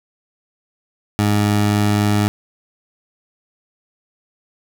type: tone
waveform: 20% pulse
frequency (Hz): 103.83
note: G#2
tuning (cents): 0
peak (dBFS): -9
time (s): 1.19-2.28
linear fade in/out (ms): 0
effects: none